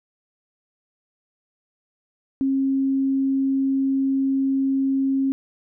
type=tone; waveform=sine; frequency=270 Hz; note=C#4; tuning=45 cents flat; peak=-18 dBFS; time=2.41-5.32 s; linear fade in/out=0 ms; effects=none